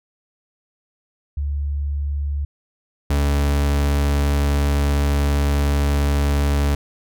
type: tone pair in turn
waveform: sine / 40% pulse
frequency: 71.7 / 71.39 Hz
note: D2 / D2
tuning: -41 / -48 cents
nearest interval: unison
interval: 7 cents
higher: first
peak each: -20 / -15 dBFS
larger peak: second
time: 1.37-2.45 / 3.1-6.75 s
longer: second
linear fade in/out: 5 ms
effects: none